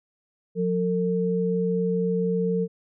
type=tone pair together; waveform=sine; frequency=179.4 / 452.1 Hz; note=F3 / A4; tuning=+47 / +47 cents; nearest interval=octave + major third; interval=1600 cents; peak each=-24 dBFS; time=0.55-2.68 s; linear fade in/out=50 ms; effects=none